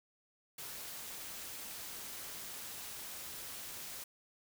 white noise with amplitude modulation, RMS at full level -44 dBFS, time 0.58-4.04 s, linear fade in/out 5 ms, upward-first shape sine, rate 276 Hz, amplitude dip 40%, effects none

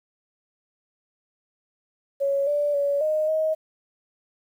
sine tone with pitch steps, 556 / 584 / 567 / 618 / 630 Hz, C#5 / D5 / C#5 / D#5 / D#5, +5 / -10 / +39 / -12 / +21 cents, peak -20 dBFS, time 2.2-3.55 s, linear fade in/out 20 ms, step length 270 ms, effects 9-bit

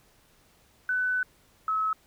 sine tone pair in turn, 1500 / 1290.3 Hz, F#6 / E6, +23 / -37 cents, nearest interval minor third, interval 260 cents, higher first, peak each -24 dBFS, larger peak neither, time 0.89-1.23 / 1.68-1.93 s, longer first, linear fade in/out 2 ms, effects pink hiss -62 dBFS RMS until 2.06 s

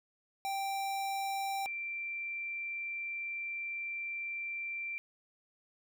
square / sine tone pair in turn, 784 / 2354 Hz, G5 / D7, 0 / +3 cents, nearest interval octave + perfect fifth, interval 1903 cents, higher second, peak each -34 / -36 dBFS, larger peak first, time 0.45-1.66 / 1.66-4.98 s, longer second, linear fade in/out 0 ms, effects none

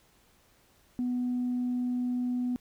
sine tone, 247.4 Hz, B3, 3 cents sharp, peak -26 dBFS, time 0.99-2.56 s, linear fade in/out 0 ms, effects tanh soft clip ceiling -24 dBFS + pink hiss -64 dBFS RMS until 2.6 s

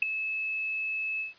sine tone with ADSR envelope, 2600 Hz, E7, 24 cents flat, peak -16 dBFS, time 0.02-1.34 s, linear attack 6 ms, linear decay 5 ms, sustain -13 dB, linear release 140 ms, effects white hiss -57 dBFS RMS until 1.38 s + resampled to 11025 Hz

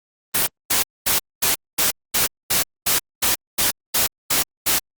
white noise bursts, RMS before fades -18 dBFS, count 13, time 0.34-4.79 s, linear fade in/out 10 ms, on 130 ms, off 230 ms, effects Opus 32 kbps

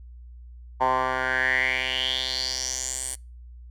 10% pulse tone with band-pass filter sweep, 129.3 Hz, C3, 20 cents flat, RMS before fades -26 dBFS, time 0.8-3.16 s, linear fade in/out 20 ms, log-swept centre 920 to 9300 Hz, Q 5.9, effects noise-tail reverb RT60 0.3 s tail -26 dB re dry + added 60 Hz sine -41 dBFS peak until 3.7 s

